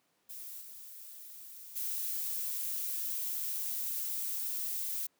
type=noise with level steps; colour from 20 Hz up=violet; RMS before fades=-45 / -49 / -36 dBFS; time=0.29-5.07 s; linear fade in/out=10 ms; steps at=0.6 / 1.75 s; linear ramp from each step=20 ms; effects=pink hiss -74 dBFS RMS until 5.19 s + high-pass 200 Hz 12 dB/octave